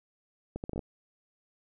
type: accelerating click train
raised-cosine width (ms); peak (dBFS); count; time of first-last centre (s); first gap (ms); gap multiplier
2; -22; 7; 0.56-0.792; 79; 0.7
effects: none